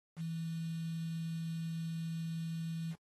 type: tone with quantisation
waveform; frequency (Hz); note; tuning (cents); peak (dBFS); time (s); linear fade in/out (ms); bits
sine; 164; E3; -9; -36; 0.16-2.96; 50; 9
effects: AAC 32 kbps

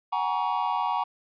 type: tone cluster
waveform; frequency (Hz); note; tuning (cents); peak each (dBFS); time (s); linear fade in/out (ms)
triangle; 745 / 826 / 945 / 1124; F#5 / G#5 / A#5 / C#6; +12 / -10 / +23 / +24; -29 / -29 / -26 / -29; 0.12-1.04; 10
effects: resampled to 11025 Hz

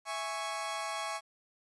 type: chord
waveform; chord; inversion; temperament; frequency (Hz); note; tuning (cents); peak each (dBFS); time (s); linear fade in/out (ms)
sawtooth; C# minor; first; equal; 659.3 / 830.6 / 1108.7; E5 / G#5 / C#6; 0 / 0 / 0; -37 / -36 / -34; 0.05-1.21; 50
effects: resampled to 24000 Hz + 11-bit

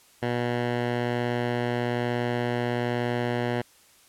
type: tone with low-pass filter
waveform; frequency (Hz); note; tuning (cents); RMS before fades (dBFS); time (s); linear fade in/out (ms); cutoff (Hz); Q
10% pulse; 121.1; B2; -34; -27; 0.22-3.62; 10; 2600; 0.94
effects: white hiss -57 dBFS RMS until 4.08 s + low-pass 12000 Hz 12 dB/octave

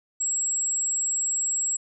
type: tone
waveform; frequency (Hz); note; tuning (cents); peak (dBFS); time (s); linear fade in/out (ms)
sine; 7660; A#8; +46; -23; 0.2-1.77; 10
effects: none

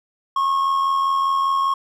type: tone with amplitude modulation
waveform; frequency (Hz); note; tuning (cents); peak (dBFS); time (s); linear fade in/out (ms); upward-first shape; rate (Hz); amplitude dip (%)
triangle; 1089; C#6; -31; -13; 0.36-1.74; 5; sine; 85; 40
effects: none

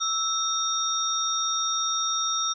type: tone cluster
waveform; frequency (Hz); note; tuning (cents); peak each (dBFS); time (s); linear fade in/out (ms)
sine; 1317 / 3685 / 5660; E6 / A#7 / F8; -2 / -21 / +22; -28; 0-2.54; 20
effects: none

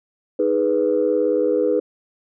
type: chord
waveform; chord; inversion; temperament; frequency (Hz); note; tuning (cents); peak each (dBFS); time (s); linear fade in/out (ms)
sine; G# minor; second; equal; 311.1 / 415.3 / 493.9; D#4 / G#4 / B4; 0 / 0 / 0; -22 / -20 / -18; 0.39-1.8; 5
effects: tanh soft clip ceiling -8 dBFS

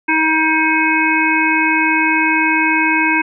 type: harmonic tone with a mistuned harmonic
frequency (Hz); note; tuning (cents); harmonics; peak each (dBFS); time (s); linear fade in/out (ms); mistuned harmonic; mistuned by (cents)
316.9; D#4; +32; 1 / 3 / 5 / 7 / 8; -18 / -18 / -18 / -18 / -18; 0.08-3.22; 10; 7; -21
effects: none

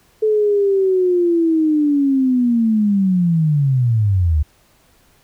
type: linear sweep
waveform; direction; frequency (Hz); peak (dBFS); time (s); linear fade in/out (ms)
sine; down; 436.1 to 71.5; -12; 0.22-4.43; 10
effects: pink hiss -55 dBFS RMS until 5.23 s

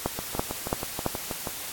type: two click trains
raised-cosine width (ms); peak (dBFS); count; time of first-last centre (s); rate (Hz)
1; -10 / -17; 4 / 9; 0.06-1.063 / 0.19-1.472; 2.99 / 6.24
effects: white hiss -36 dBFS RMS until 1.72 s + AAC 64 kbps

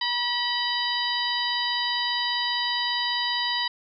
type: harmonic tone with a mistuned harmonic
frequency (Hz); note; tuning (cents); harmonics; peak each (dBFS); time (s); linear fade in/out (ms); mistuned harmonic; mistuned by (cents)
965; B5; -40; 1 / 2 / 3 / 4 / 5; -30 / -30 / -30 / -30 / -30; 0.01-3.68; 5; 3; +81
effects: none

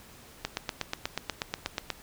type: click train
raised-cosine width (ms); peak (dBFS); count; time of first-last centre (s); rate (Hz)
0.2; -12; 13; 0.45-1.903; 8.26
effects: pink hiss -52 dBFS RMS until 2.02 s

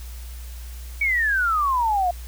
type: exponential sweep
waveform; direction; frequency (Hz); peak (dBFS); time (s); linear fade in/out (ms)
sine; down; 2285 to 691; -18; 1.01-2.11; 5
effects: added 60 Hz sine -33 dBFS peak until 2.27 s + white hiss -46 dBFS RMS until 2.27 s

